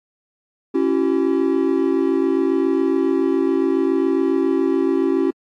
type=tone cluster; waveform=triangle; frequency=275.2 / 335.9 / 383.1 Hz; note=C#4 / E4 / G4; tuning=-12 / +33 / -40 cents; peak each=-18 dBFS; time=0.74-5.31 s; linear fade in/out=10 ms; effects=AAC 64 kbps